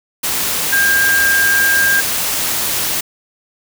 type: tone in noise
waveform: sine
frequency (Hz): 1603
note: G6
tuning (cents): +38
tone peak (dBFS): -11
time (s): 0.72-2.01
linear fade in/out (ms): 10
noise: white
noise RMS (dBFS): -18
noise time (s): 0.23-3.01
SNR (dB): +4
effects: none